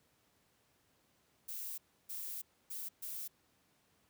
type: noise bursts at uneven times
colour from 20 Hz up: violet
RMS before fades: -43 dBFS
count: 4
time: 1.48-1.78 / 2.09-2.42 / 2.7-2.89 / 3.02-3.28 s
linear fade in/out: 10 ms
effects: pink hiss -73 dBFS RMS until 4.09 s + high-pass 80 Hz 12 dB/octave